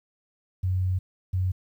sine tone pair in turn, 92.5 / 92.5 Hz, F#2 / F#2, 0 / 0 cents, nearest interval unison, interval 0 cents, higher neither, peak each -22 / -22 dBFS, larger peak neither, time 0.63-0.99 / 1.33-1.52 s, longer first, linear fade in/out 10 ms, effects 10-bit

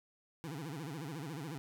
25% pulse tone with vibrato, 151.1 Hz, D3, 50 cents sharp, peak -37 dBFS, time 0.44-1.58 s, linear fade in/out 0 ms, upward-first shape sine, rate 14 Hz, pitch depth 210 cents each way, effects none

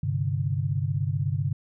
sine chord, G suspended fourth, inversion none, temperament equal with one note detuned, 99.19 / 130.81 / 146.83 Hz, G2 / C3 / D3, +21 / 0 / 0 cents, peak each -28 dBFS, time 0.03-1.53 s, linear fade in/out 5 ms, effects none

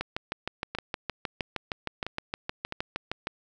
two click trains, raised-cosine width 0.3 ms, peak -14 / -17 dBFS, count 22 / 4, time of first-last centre 0.01-3.271 / 0.75-2.724 s, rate 6.44 / 1.52 Hz, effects none

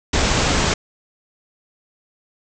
pink low-pass noise, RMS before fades -18 dBFS, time 0.13-0.74 s, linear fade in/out 5 ms, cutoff 7800 Hz, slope 96 dB/octave, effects none

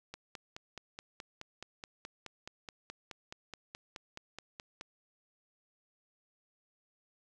click train, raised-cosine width 0.2 ms, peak -26 dBFS, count 23, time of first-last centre 0.14-4.811 s, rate 4.71 Hz, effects none

